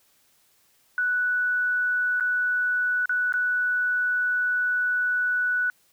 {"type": "tone with dropouts", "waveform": "sine", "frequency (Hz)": 1480, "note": "F#6", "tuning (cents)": 0, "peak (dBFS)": -21, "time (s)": [0.98, 5.7], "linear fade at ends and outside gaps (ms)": 1, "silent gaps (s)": [[2.199, 2.207], [3.057, 3.094], [3.324, 3.339]], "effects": ["white hiss -63 dBFS RMS until 5.92 s"]}